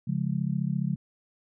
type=chord; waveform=sine; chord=Db major; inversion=none; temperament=just; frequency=138.59 / 173.24 / 207.9 Hz; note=Db3 / F3 / Ab3; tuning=0 / -14 / +2 cents; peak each=-29 / -29 / -32 dBFS; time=0.07-0.96 s; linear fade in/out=10 ms; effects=none